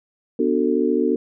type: chord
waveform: sine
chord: B minor seventh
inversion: none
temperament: just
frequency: 246.9 / 296.3 / 370.4 / 444.5 Hz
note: B3 / D4 / F#4 / A4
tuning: 0 / +15 / +2 / +18 cents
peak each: -22 dBFS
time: 0.39-1.16 s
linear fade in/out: 5 ms
effects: none